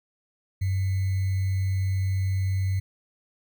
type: tone with sample-and-hold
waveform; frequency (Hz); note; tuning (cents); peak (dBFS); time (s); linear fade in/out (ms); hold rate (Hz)
sine; 95.4; G2; -47; -22; 0.61-2.8; 10; 2100
effects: none